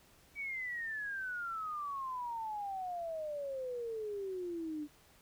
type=exponential sweep; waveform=sine; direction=down; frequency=2294 to 291.9 Hz; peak=-37 dBFS; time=0.35-4.88 s; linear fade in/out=50 ms; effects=pink hiss -64 dBFS RMS until 5.21 s